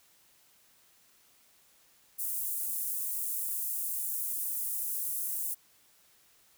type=high-pass noise; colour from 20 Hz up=pink; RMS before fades=-34 dBFS; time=2.18-5.55 s; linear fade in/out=20 ms; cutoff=10000 Hz; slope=24 dB/octave; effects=white hiss -64 dBFS RMS until 6.57 s